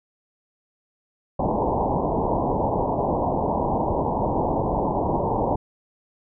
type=low-pass noise; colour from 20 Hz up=white; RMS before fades=-23 dBFS; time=1.39-5.56 s; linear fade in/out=5 ms; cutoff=980 Hz; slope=96 dB/octave; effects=none